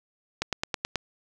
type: click train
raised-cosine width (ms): 0.2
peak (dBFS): -9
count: 6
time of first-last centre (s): 0.42-0.957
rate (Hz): 9.31
effects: none